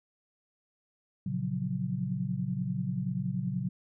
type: chord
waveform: sine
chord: Gb major seventh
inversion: first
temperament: equal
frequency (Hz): 116.54 / 138.59 / 174.61 / 185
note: Bb2 / Db3 / F3 / Gb3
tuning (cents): 0 / 0 / 0 / 0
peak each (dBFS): -37 / -34 / -38 / -33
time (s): 1.26-3.69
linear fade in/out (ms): 5
effects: none